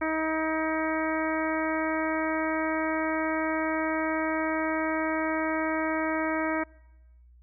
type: harmonic tone with a mistuned harmonic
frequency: 316.6 Hz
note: D#4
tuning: 30 cents sharp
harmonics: 1 / 2 / 3 / 4 / 5 / 6 / 7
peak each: -29 / -32 / -34 / -35 / -36 / -37 / -37 dBFS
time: 0.01-6.64 s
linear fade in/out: 10 ms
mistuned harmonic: 7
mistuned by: +19 cents
effects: noise-tail reverb RT60 1.0 s tail -24 dB re dry + added 60 Hz sine -52 dBFS peak until 7.42 s